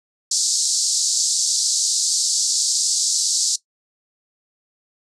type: band-pass noise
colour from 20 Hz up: white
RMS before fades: -20 dBFS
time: 0.31-3.56 s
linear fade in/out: 5 ms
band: 4300 to 8200 Hz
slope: 48 dB/octave
effects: noise-tail reverb RT60 0.1 s tail -18 dB re dry